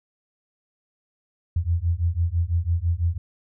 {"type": "beating tone pair", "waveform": "sine", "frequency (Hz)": [82.41, 88.41], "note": ["E2", "F2"], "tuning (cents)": [0, 22], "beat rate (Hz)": 6, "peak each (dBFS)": -23, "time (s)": [1.56, 3.18], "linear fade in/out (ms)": 5, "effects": []}